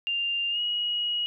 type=tone with pitch glide; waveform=sine; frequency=2794 to 2899 Hz; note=F7 to F#7; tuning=0 to -36 cents; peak=-25 dBFS; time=0.07-1.26 s; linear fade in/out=0 ms; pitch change=+64 cents; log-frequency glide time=0.5-0.6 s; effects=none